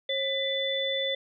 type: tone cluster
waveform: sine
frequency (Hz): 541 / 2000 / 3498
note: C#5 / B6 / A7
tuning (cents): -42 / +21 / -11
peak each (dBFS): -30 / -34 / -29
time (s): 0.09-1.15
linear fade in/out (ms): 5
effects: none